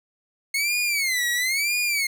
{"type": "tone with vibrato", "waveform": "sawtooth", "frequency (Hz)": 2164, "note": "C#7", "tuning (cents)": -42, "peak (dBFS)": -18, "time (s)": [0.54, 2.07], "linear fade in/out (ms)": 5, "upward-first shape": "sine", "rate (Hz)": 1, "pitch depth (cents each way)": 210, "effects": []}